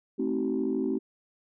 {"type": "chord", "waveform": "sine", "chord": "A diminished seventh", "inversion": "none", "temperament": "just", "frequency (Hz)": [220, 264, 316.8, 380.2], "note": ["A3", "C4", "Eb4", "Gb4"], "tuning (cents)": [0, 16, 31, 47], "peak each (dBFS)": [-32, -29, -32, -30], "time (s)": [0.18, 0.99], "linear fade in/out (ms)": 20, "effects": ["tanh soft clip ceiling -18 dBFS"]}